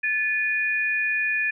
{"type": "tone pair together", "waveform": "sine", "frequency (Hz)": [1738.3, 2455], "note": ["A6", "D#7"], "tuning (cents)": [-21, -24], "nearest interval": "tritone", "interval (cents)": 597, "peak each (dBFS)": -24, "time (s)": [0.03, 1.51], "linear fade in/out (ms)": 10, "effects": []}